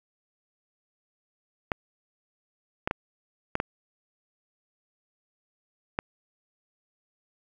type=clicks; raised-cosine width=0.5 ms; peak=-11 dBFS; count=6; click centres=1.718 / 2.875 / 2.911 / 3.554 / 3.601 / 5.989 s; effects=8-bit